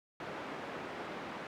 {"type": "band-pass noise", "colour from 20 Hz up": "pink", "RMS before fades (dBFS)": -43, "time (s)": [0.2, 1.47], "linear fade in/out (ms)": 2, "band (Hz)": [250, 2000], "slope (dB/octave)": 12, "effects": []}